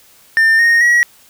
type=tone with pitch steps; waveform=triangle; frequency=1800 / 1856 / 1913.7 Hz; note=A6 / A#6 / A#6; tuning=+39 / -8 / +45 cents; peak=-6 dBFS; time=0.37-1.03 s; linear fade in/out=0 ms; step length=220 ms; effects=white hiss -47 dBFS RMS until 1.29 s

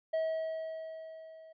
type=tone with level ramp; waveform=triangle; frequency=642 Hz; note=E5; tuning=46 cents flat; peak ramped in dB=-26 to -49 dBFS; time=0.13-1.53 s; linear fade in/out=10 ms; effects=resampled to 11025 Hz

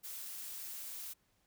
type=noise; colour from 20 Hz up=blue; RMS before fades=-45 dBFS; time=0.03-1.14 s; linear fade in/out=20 ms; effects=pink hiss -75 dBFS RMS until 1.46 s

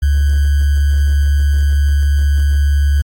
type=tone with sample-and-hold; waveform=sine; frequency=71.3 Hz; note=C#2; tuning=49 cents sharp; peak=-9 dBFS; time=0.02-3.02 s; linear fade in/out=10 ms; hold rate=1575 Hz; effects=AAC 64 kbps

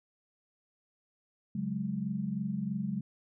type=chord; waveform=sine; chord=C# suspended fourth; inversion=none; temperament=just; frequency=138.59 / 184.79 / 207.9 Hz; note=C#3 / F#3 / G#3; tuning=0 / -2 / +2 cents; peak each=-39 / -35 / -34 dBFS; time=1.55-3.01 s; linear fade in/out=5 ms; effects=none

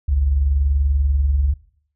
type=tone pair together; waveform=sine; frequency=49.71 / 70.2 Hz; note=G1 / C#2; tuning=+25 / +22 cents; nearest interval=tritone; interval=597 cents; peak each=-23 / -15 dBFS; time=0.08-1.54 s; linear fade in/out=10 ms; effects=noise-tail reverb RT60 0.6 s tail -20 dB re dry

